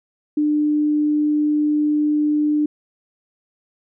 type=tone; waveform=sine; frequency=299.2 Hz; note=D4; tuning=32 cents sharp; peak=-15 dBFS; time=0.37-2.66 s; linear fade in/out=5 ms; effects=none